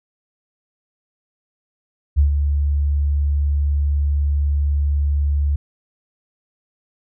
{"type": "tone with ADSR envelope", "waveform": "sine", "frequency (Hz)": 72, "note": "D2", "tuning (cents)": -34, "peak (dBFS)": -9, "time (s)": [2.16, 5.56], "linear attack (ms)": 29, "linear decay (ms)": 110, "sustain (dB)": -6, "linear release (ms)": 4, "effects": []}